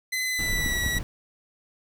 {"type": "tone with pitch glide", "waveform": "sawtooth", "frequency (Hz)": [2028, 1936.4], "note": ["B6", "B6"], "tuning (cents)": [45, -35], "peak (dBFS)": -22, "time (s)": [0.12, 0.99], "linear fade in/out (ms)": 10, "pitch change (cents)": -80, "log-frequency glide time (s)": [0.27, 0.79]}
{"type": "noise", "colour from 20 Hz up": "brown", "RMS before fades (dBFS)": -31, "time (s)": [0.39, 1.03], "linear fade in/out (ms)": 0}
{"type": "clicks", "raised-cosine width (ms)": 5, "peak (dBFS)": -17, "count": 3, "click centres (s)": [0.663, 0.864, 0.968]}
{"effects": []}